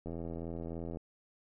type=click train; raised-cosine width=2 ms; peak=-28 dBFS; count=77; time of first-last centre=0.06-0.971 s; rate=83.4 Hz; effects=none